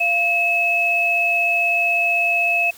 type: tone pair together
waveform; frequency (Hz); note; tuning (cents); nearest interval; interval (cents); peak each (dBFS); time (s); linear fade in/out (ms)
sine; 690 / 2587; F5 / E7; -21 / -33; octave + major seventh; 2288; -23 / -16; 0-2.71; 10
effects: white hiss -44 dBFS RMS until 2.77 s